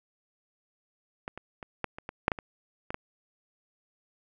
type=clicks; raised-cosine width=0.5 ms; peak=-20 / -25 / -25 / -14 / -25 / -21 / -6 / -12 / -23 / -19 / -17 dBFS; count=11; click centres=1.279 / 1.376 / 1.628 / 1.843 / 1.985 / 2.091 / 2.281 / 2.318 / 2.388 / 2.905 / 2.944 s; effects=none